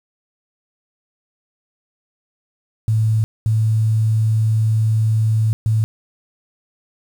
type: tone bursts at uneven times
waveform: sine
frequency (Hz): 110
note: A2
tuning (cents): 0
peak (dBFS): -13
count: 3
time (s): 2.88-3.24 / 3.46-5.53 / 5.66-5.84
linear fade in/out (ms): 0
effects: 7-bit